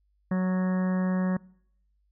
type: harmonic tone with a mistuned harmonic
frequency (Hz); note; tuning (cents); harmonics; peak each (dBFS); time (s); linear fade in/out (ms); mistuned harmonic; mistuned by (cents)
185; F#3; 0; 1 / 2 / 3 / 4 / 5 / 6 / 7 / 8 / 9 / 10; -23 / -40 / -36 / -45 / -45 / -42 / -49 / -51 / -44 / -46; 0.31-1.37; 5; 8; -28
effects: noise-tail reverb RT60 0.7 s tail -24 dB re dry + added 50 Hz sine -66 dBFS peak until 2.11 s